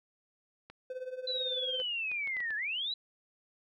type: clicks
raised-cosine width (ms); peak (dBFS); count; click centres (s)
0.3; -32; 7; 0.7 / 1.8 / 2.116 / 2.274 / 2.368 / 2.404 / 2.506
type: tone with tremolo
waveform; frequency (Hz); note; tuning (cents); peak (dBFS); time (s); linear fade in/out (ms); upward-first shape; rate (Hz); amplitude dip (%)
triangle; 511; C5; -41; -32; 0.9-1.82; 2; triangle; 18; 85
type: linear two-way sweep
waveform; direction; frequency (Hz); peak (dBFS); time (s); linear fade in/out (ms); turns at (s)
sine; down then up; 4024 to 1669 to 4024; -32; 1.27-2.94; 5; 2.56
effects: none